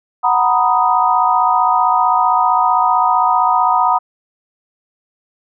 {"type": "chord", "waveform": "sine", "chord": "B major seventh", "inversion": "second", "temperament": "equal", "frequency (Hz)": [740, 932.3, 987.8, 1244.5], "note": ["F#5", "A#5", "B5", "D#6"], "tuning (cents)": [0, 0, 0, 0], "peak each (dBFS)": -16, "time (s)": [0.23, 3.99], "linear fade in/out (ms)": 20, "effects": []}